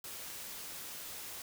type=noise; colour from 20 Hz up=white; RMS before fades=-45 dBFS; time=0.04-1.42 s; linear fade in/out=2 ms; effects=none